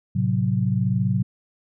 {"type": "chord", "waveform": "sine", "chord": "F# diminished", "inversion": "first", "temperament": "equal", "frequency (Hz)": [110, 130.81, 185], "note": ["A2", "C3", "F#3"], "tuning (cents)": [0, 0, 0], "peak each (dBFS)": -23, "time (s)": [0.15, 1.23], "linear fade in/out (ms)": 10, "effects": []}